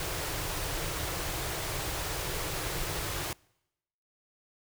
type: band-stop noise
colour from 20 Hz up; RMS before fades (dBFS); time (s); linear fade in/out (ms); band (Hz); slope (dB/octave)
pink; -34; 0-3.33; 2; 180 to 290; 96
effects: noise-tail reverb RT60 0.9 s tail -26 dB re dry